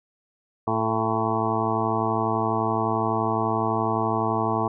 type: harmonic tone with a mistuned harmonic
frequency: 111.8 Hz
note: A2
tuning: 28 cents sharp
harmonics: 1 / 2 / 3 / 4 / 6 / 7 / 8 / 9 / 10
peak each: -30 / -30 / -30 / -30 / -30 / -30 / -30 / -30 / -30 dBFS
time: 0.67-4.68 s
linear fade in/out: 5 ms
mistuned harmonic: 4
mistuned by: -26 cents
effects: none